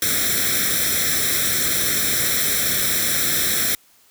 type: noise with comb filter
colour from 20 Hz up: white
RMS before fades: -20 dBFS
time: 0.02-3.75 s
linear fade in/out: 2 ms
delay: 0.53 ms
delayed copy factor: +0.85
effects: white hiss -55 dBFS RMS until 4.1 s + high-pass 60 Hz 12 dB/octave